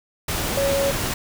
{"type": "tone in noise", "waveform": "sine", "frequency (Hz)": 554.4, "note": "C#5", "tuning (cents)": 0, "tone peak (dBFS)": -19, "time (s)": [0.57, 0.91], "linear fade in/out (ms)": 5, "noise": "pink", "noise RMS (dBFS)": -25, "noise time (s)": [0.28, 1.14], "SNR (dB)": 3, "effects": []}